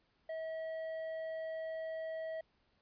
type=tone with hard clipping; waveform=sine; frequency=643 Hz; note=E5; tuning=43 cents flat; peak=-40 dBFS; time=0.29-2.41 s; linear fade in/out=5 ms; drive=6 dB; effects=pink hiss -75 dBFS RMS until 2.81 s + resampled to 11025 Hz